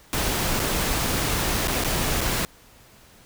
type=noise with dropouts; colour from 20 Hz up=pink; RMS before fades=-24 dBFS; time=0.13-2.45 s; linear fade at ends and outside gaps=0 ms; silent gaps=0.595-0.6 / 1.673-1.681 / 1.838-1.846 / 2.207-2.213 s; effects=pink hiss -52 dBFS RMS until 3.25 s